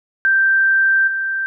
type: tone with level steps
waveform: sine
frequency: 1568 Hz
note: G6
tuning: in tune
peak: -11 / -18 dBFS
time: 0.25-1.46 s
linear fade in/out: 0 ms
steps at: 1.07 s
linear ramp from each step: 10 ms
effects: none